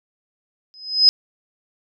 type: tone with exponential growth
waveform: sine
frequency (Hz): 5060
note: D#8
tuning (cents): +28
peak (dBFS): -5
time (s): 0.74-1.09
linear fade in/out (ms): 0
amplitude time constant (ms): 76
effects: none